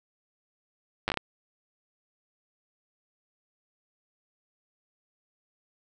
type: slowing click train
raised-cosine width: 0.3 ms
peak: -11 dBFS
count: 6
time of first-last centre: 1.08-1.173 s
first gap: 9 ms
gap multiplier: 1.37
effects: none